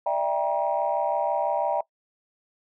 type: chord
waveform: sine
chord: E half-diminished seventh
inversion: third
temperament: just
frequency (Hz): 593.3 / 659.3 / 791.1 / 949.3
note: D5 / E5 / G5 / Bb5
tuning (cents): +18 / 0 / +16 / +31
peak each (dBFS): -27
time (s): 0.06-1.81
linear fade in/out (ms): 5
effects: noise-tail reverb RT60 0.1 s tail -21 dB re dry + tanh soft clip ceiling -13 dBFS